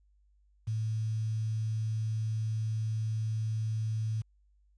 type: tone with quantisation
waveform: sine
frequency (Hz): 110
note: A2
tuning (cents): 0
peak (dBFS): -29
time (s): 0.67-4.22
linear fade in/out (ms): 10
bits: 9
effects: added 50 Hz sine -63 dBFS peak until 4.77 s + resampled to 22050 Hz